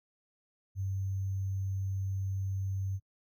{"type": "tone with sample-and-hold", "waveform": "sine", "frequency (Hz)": 96.4, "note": "G2", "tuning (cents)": -28, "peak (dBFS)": -31, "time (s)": [0.75, 3], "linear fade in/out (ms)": 50, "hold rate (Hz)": 6300, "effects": ["noise-tail reverb RT60 0.1 s tail -24 dB re dry"]}